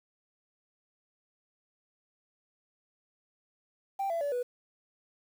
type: tone with pitch steps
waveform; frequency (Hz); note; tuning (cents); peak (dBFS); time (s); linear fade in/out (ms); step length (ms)
sine; 784 / 670.8 / 573.9 / 491; G5 / E5 / D5 / B4; 0 / +30 / -40 / -10; -27; 3.99-4.43; 10; 110
effects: tanh soft clip ceiling -27 dBFS + 9-bit